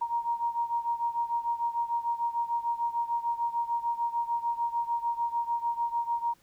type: beating tone pair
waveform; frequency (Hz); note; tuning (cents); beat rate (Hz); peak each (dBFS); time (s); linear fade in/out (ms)
sine; 937 / 943.7; A#5 / A#5; +9 / +21; 6.7; -29 / -32; 0.01-6.34; 10
effects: pink hiss -64 dBFS RMS until 6.42 s